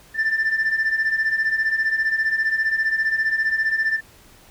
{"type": "beating tone pair", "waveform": "sine", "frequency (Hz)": [1764, 1779], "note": ["A6", "A6"], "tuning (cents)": [4, 19], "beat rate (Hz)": 15, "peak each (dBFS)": [-22, -18], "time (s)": [0.14, 4.01], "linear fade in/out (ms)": 50, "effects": ["tanh soft clip ceiling -15 dBFS", "pink hiss -50 dBFS RMS until 4.5 s"]}